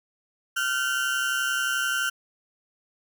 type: tone pair together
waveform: 35% pulse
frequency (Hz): 1396.9 / 1528.4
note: F6 / G6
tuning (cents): 0 / -44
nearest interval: major second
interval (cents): 156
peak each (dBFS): -25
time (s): 0.56-2.1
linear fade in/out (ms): 10
effects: none